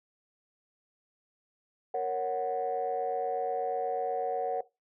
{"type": "chord", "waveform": "sine", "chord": "F# major", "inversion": "first", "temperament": "equal", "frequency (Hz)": [466.2, 554.4, 740], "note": ["A#4", "C#5", "F#5"], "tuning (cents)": [0, 0, 0], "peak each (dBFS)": [-32, -34, -30], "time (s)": [1.94, 4.61], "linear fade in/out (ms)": 5, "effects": ["noise-tail reverb RT60 0.2 s tail -17 dB re dry", "tanh soft clip ceiling -22 dBFS"]}